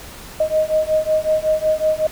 sine beating tone pair, 621 / 626.4 Hz, D#5 / D#5, -3 / +11 cents, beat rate 5.4 Hz, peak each -18 dBFS, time 0.4-2.07 s, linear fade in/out 5 ms, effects added 50 Hz sine -46 dBFS peak until 2.11 s + pink hiss -37 dBFS RMS until 2.11 s

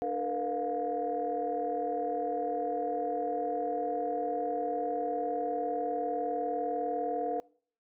sine tone cluster, 295.4 / 452.4 / 492.3 / 707 Hz, D4 / A4 / B4 / F5, +10 / +48 / -6 / +21 cents, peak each -38 / -35 / -35 / -32 dBFS, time 0.02-7.4 s, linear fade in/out 0 ms, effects noise-tail reverb RT60 0.5 s tail -24 dB re dry + tanh soft clip ceiling -21 dBFS

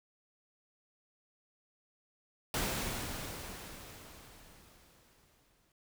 pink noise with exponential decay, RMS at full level -33 dBFS, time 2.54-5.72 s, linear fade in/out 2 ms, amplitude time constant 690 ms, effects none

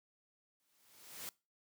white noise with exponential growth, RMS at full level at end -43 dBFS, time 0.6-1.29 s, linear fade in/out 0 ms, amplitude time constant 150 ms, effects noise-tail reverb RT60 0.3 s tail -23 dB re dry + high-pass 100 Hz 12 dB/octave

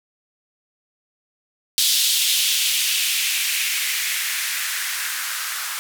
violet noise with band-pass filter sweep, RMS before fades -22 dBFS, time 1.78-5.79 s, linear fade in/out 0 ms, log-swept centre 3700 to 1300 Hz, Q 2.3, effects none

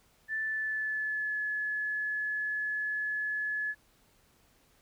sine tone with pitch glide, 1760 to 1708.9 Hz, A6 to G#6, 0 to +49 cents, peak -30 dBFS, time 0.28-3.75 s, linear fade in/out 50 ms, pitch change -51 cents, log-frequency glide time 0.4-1.39 s, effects pink hiss -66 dBFS RMS until 4.81 s

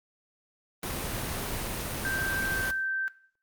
pink noise, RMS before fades -33 dBFS, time 0.83-2.71 s, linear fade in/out 2 ms
sine tone with pitch glide, 1568 to 1557.2 Hz, G6 to G6, 0 to -12 cents, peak -28 dBFS, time 2.05-3.08 s, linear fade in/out 0 ms, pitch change -12 cents, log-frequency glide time 2.49-2.61 s
effects noise-tail reverb RT60 0.5 s tail -17 dB re dry + Opus 32 kbps

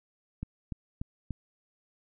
click train, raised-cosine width 5 ms, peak -22 dBFS, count 4, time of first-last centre 0.43-1.307 s, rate 3.42 Hz, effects none

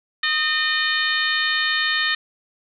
harmonic tone with a mistuned harmonic, 609 Hz, D#5, 37 cents flat, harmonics 2 / 3 / 4 / 5 / 6 / 7, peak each -29 / -21 / -30 / -27 / -26 / -29 dBFS, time 0.23-2.15 s, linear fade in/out 5 ms, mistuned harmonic 2, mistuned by +41 cents, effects none

